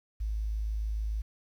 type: tone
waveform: sine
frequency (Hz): 53.4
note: G#1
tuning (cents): +49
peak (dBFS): -29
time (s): 0.2-1.22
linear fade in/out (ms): 10
effects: 10-bit